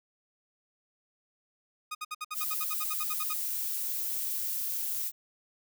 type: tone bursts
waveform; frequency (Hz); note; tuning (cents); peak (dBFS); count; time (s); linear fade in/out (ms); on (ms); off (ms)
sawtooth; 1240; D#6; -6; -30; 15; 1.91-3.336; 10; 40; 59
type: noise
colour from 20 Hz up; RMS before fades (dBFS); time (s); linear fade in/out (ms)
violet; -33; 2.33-5.12; 50
effects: none